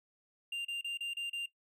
triangle tone bursts, 2790 Hz, F7, 2 cents flat, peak -33 dBFS, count 6, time 0.52-1.46 s, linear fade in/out 5 ms, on 130 ms, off 32 ms, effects noise-tail reverb RT60 0.1 s tail -19 dB re dry

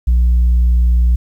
sine tone with pitch glide, 60.3 to 59.88 Hz, B1 to A#1, -41 to +47 cents, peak -6 dBFS, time 0.07-1.16 s, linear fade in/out 10 ms, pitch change -12 cents, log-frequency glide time 0.17-0.86 s, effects tanh soft clip ceiling -7 dBFS + 8-bit

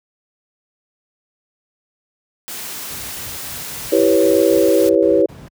white noise, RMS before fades -29 dBFS, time 2.48-4.89 s, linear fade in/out 0 ms
brown noise bursts, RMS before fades -34 dBFS, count 10, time 2.9-5.485 s, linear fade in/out 5 ms, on 200 ms, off 65 ms
sine chord, C# half-diminished seventh, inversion first, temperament equal, 329.6 / 392 / 493.9 / 554.4 Hz, E4 / G4 / B4 / C#5, 0 / 0 / 0 / 0 cents, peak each -16 dBFS, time 3.92-5.26 s, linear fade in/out 5 ms
effects high-pass 80 Hz 12 dB/octave

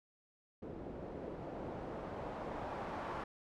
white noise with low-pass filter sweep, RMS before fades -44 dBFS, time 0.62-3.24 s, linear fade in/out 5 ms, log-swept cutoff 390 to 1000 Hz, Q 1.2, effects none

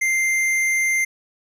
sine tone with hard clipping, 2093 Hz, C7, in tune, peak -19 dBFS, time 0.01-1.05 s, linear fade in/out 10 ms, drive 11 dB, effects none

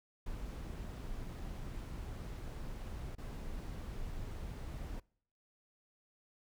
brown noise with dropouts, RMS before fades -43 dBFS, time 0.26-5 s, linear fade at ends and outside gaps 5 ms, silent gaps 3.152-3.181 s, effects noise-tail reverb RT60 0.6 s tail -25 dB re dry

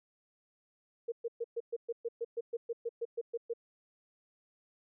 sine tone bursts, 466.2 Hz, A#4, in tune, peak -32 dBFS, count 16, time 1.08-3.536 s, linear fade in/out 10 ms, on 41 ms, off 120 ms, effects none

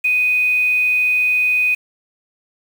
sine tone with quantisation, 2493 Hz, D#7, 3 cents sharp, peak -13 dBFS, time 0.04-1.75 s, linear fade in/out 10 ms, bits 6, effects none

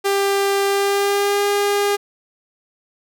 sawtooth tone with pitch glide, 396.7 to 406 Hz, G4 to G#4, +21 to -39 cents, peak -12 dBFS, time 0.04-1.97 s, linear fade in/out 20 ms, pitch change +40 cents, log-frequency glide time 0.66-1.45 s, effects none

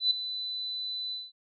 sine tone with ADSR envelope, 3998 Hz, B7, 20 cents sharp, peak -19 dBFS, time 0-1.32 s, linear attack 110 ms, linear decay 3 ms, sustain -13 dB, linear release 200 ms, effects none

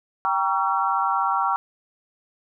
sine chord, G diminished seventh, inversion none, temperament just, 784 / 940.8 / 1128.9 / 1354.7 Hz, G5 / Bb5 / Db6 / Fb6, 0 / +16 / +31 / +47 cents, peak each -25 dBFS, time 0.25-1.56 s, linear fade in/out 0 ms, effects none

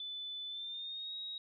sine tone with pitch glide, 3500 to 3795 Hz, A7 to A#7, -10 to +30 cents, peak -40 dBFS, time 0-1.38 s, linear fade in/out 2 ms, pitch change +140 cents, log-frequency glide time 0.48-1.15 s, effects none

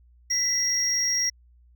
triangle tone pair together, 1985 / 5614 Hz, B6 / F8, +8 / +8 cents, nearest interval octave + tritone, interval 1800 cents, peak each -30 / -21 dBFS, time 0.3-1.3 s, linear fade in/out 10 ms, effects added 60 Hz sine -53 dBFS peak until 1.75 s

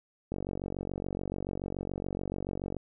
click train, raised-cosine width 2 ms, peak -21 dBFS, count 116, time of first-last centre 0.32-2.767 s, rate 47 Hz, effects none

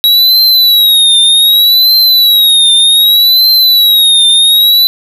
square tone with vibrato, 3855 Hz, B7, 43 cents flat, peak -4 dBFS, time 0.04-4.87 s, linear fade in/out 0 ms, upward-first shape triangle, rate 0.65 Hz, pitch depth 120 cents each way, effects none

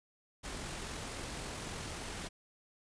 pink noise with amplitude modulation, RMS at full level -41 dBFS, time 0.43-2.29 s, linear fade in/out 20 ms, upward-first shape sine, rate 43.7 Hz, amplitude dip 25%, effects resampled to 22050 Hz

